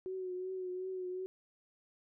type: tone with vibrato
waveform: sine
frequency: 370 Hz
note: F#4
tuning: in tune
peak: -37 dBFS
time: 0.06-1.26 s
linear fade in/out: 0 ms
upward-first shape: triangle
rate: 2.7 Hz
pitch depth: 40 cents each way
effects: none